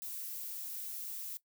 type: noise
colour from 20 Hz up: violet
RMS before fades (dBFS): -42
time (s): 0.02-1.37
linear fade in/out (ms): 0
effects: noise-tail reverb RT60 0.1 s tail -18 dB re dry